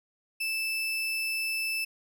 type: tone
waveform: 35% pulse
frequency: 2637 Hz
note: E7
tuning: in tune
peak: -27 dBFS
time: 0.4-1.85 s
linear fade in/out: 10 ms
effects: none